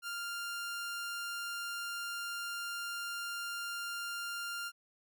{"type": "tone", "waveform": "sawtooth", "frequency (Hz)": 1396.9, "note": "F6", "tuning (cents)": 0, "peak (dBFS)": -34, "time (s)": [0.02, 4.72], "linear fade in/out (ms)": 50, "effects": []}